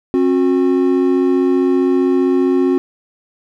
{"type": "tone pair together", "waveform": "triangle", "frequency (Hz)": [268.3, 363.6], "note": ["C4", "F#4"], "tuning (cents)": [44, -30], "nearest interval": "perfect fourth", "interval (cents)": 526, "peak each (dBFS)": -12, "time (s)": [0.14, 2.78], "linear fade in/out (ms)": 0, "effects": []}